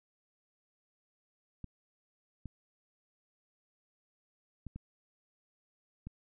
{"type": "clicks", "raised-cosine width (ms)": 5, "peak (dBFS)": -30, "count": 5, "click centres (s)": [1.643, 2.457, 4.667, 4.76, 6.07], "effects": []}